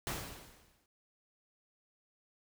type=noise with exponential decay; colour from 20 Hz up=pink; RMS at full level=-36 dBFS; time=0.07-0.86 s; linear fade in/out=1 ms; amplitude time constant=170 ms; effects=none